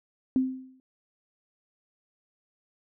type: tone with exponential decay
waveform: sine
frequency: 259.9 Hz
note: C4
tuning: 11 cents flat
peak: -18 dBFS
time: 0.36-0.8 s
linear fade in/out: 1 ms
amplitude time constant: 94 ms
effects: none